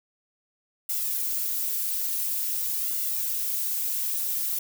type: noise with flanger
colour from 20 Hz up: violet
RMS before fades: -28 dBFS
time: 0.89-4.59 s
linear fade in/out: 5 ms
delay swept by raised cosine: 1.4 to 4.6 ms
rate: 0.48 Hz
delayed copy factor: +0.75
effects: none